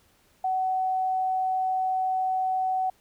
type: tone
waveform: sine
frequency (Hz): 751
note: F#5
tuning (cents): +26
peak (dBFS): -23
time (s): 0.44-2.9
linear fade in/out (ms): 5
effects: pink hiss -63 dBFS RMS until 3 s